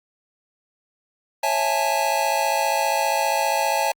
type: chord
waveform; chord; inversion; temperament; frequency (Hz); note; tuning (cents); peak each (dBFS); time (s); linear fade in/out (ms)
square; A major seventh; first; just; 550 / 660 / 825 / 880; C#5 / E5 / G#5 / A5; -14 / +2 / -12 / 0; -28 / -27 / -25 / -24; 1.43-3.92; 5
effects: Opus 48 kbps